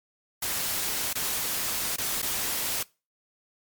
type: noise with dropouts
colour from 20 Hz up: white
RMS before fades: -29 dBFS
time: 0.42-2.83 s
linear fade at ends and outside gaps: 5 ms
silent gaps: 1.131-1.153 / 1.962-1.982 / 2.219-2.226 s
effects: noise-tail reverb RT60 0.3 s tail -23 dB re dry + MP3 96 kbps